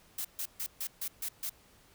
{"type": "noise bursts", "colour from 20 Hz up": "blue", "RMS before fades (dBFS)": -36, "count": 7, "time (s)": [0.18, 1.496], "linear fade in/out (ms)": 5, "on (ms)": 68, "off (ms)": 140, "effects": ["pink hiss -62 dBFS RMS until 1.94 s"]}